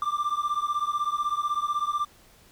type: beating tone pair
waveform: triangle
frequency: 1176 / 1192 Hz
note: D6 / D6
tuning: +2 / +25 cents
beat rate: 16 Hz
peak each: -26 dBFS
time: 0.02-2.05 s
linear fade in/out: 2 ms
effects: pink hiss -56 dBFS RMS until 2.51 s